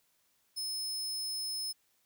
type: tone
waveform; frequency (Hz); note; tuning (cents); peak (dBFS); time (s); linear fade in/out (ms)
sawtooth; 5200; E8; -24; -32; 0.56-1.73; 20
effects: white hiss -73 dBFS RMS until 2.05 s